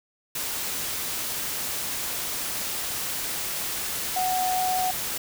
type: tone in noise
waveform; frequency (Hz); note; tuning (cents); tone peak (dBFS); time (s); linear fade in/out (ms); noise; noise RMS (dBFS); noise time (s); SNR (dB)
sine; 740; F#5; 0; -23; 4.16-4.91; 5; white; -30; 0.35-5.18; +4
effects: none